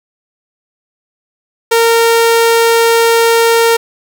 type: tone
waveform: sawtooth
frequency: 460.6 Hz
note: A#4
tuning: 21 cents flat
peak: -3 dBFS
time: 1.71-3.77 s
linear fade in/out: 10 ms
effects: none